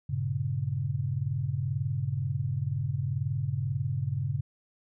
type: chord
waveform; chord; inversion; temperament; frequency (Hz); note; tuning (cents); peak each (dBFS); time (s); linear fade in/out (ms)
sine; G diminished; none; equal; 98 / 116.54 / 138.59; G2 / Bb2 / Db3; 0 / 0 / 0; -33 / -33 / -30; 0.09-4.41; 10
effects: none